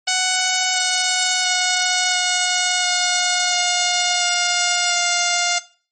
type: tone with pitch steps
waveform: 5% pulse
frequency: 742 / 736.4 / 730.9 / 725.5 / 720 / 714.7 / 709.3 / 704 Hz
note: F#5 / F#5 / F#5 / F#5 / F#5 / F5 / F5 / F5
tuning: +5 / -8 / -21 / -34 / -47 / +40 / +27 / +14 cents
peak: -4 dBFS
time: 0.07-5.59 s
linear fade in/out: 10 ms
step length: 690 ms
effects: noise-tail reverb RT60 0.4 s tail -18 dB re dry + MP3 32 kbps